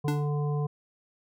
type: harmonic tone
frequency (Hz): 146.83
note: D3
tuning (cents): 0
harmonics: 1 / 3 / 5 / 7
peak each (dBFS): -26 / -35 / -41 / -42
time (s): 0.04-0.67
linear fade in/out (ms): 10
type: tone with exponential decay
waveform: square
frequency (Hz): 294.9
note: D4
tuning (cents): +7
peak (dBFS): -26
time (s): 0.08-0.3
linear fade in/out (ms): 1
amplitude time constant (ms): 46
effects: none